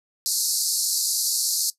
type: band-pass noise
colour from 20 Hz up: pink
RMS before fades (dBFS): -24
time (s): 0.26-1.7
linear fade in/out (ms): 0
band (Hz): 4200 to 13000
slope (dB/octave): 96
effects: noise-tail reverb RT60 0.1 s tail -18 dB re dry